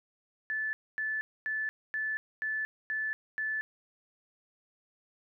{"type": "tone bursts", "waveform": "sine", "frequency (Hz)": 1743, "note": "A6", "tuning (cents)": -17, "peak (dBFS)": -30, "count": 7, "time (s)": [0.5, 3.61], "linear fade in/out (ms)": 0, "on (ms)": 230, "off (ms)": 250, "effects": []}